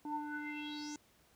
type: tone with low-pass filter sweep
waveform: square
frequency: 297.4 Hz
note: D4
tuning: 22 cents sharp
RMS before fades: -42 dBFS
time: 0.05-0.96 s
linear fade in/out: 2 ms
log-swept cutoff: 710 to 6800 Hz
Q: 7.7
effects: pink hiss -68 dBFS RMS until 1.35 s + high-pass 60 Hz 12 dB/octave